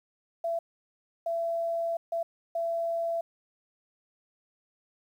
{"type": "tone bursts at uneven times", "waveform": "sine", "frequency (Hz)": 671, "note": "E5", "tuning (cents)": 31, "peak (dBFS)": -27, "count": 4, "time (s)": [[0.44, 0.59], [1.26, 1.97], [2.12, 2.23], [2.55, 3.21]], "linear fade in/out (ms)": 5, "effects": ["10-bit"]}